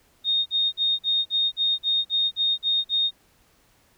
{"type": "tone bursts", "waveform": "sine", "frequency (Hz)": 3695, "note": "A#7", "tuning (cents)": -16, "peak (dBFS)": -19, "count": 11, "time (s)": [0.24, 3.11], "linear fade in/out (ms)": 50, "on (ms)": 220, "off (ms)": 45, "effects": ["pink hiss -61 dBFS RMS until 3.97 s"]}